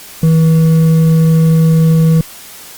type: tone with hard clipping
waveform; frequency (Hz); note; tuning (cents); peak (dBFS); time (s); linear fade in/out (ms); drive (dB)
triangle; 161.4; E3; -36; -7; 0.23-2.21; 2; 8
effects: white hiss -33 dBFS RMS until 2.77 s + Opus 48 kbps